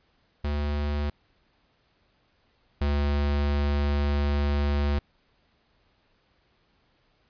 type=tone pair in turn; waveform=square; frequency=73.2 / 72.07 Hz; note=D2 / D2; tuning=-5 / -32 cents; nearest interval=unison; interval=27 cents; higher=first; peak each=-26 / -23 dBFS; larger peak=second; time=0.44-1.1 / 2.81-4.99 s; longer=second; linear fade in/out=5 ms; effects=pink hiss -67 dBFS RMS until 7.29 s + resampled to 11025 Hz